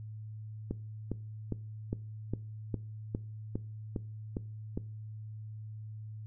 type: click train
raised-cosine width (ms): 3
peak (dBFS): -20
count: 11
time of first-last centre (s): 0.71-4.775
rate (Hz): 2.46
effects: noise-tail reverb RT60 0.4 s tail -20 dB re dry + added 108 Hz sine -41 dBFS peak until 6.26 s